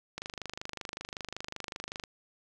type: click train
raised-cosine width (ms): 0.2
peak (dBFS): -20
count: 48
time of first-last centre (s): 0.18-2.038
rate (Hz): 25.3
effects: none